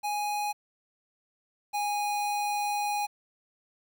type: tone pair in turn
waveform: square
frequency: 830 / 825.2 Hz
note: G#5 / G#5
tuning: -1 / -11 cents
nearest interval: unison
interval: 10 cents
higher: first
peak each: -29 / -28 dBFS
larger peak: second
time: 0.03-0.53 / 1.73-3.07 s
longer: second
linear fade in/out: 20 ms
effects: 10-bit